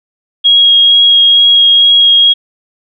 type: tone with vibrato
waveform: sine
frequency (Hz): 3286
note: G#7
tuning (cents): -19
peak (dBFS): -3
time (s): 0.44-2.34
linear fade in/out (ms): 20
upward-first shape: sine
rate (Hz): 2.2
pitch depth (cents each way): 9
effects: none